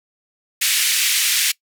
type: band-pass noise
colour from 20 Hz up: pink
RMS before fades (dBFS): -18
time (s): 0.61-1.52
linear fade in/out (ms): 10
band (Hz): 2100 to 15000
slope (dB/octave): 24
effects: noise-tail reverb RT60 0.1 s tail -22 dB re dry